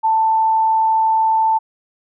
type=tone; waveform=sine; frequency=886 Hz; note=A5; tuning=12 cents sharp; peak=-12 dBFS; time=0.03-1.59 s; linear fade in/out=20 ms; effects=none